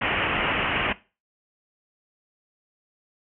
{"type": "low-pass noise", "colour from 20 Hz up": "white", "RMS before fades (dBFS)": -25, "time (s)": [0.01, 0.93], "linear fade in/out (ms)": 10, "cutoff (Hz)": 3000, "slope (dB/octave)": 96, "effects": ["noise-tail reverb RT60 0.3 s tail -18 dB re dry"]}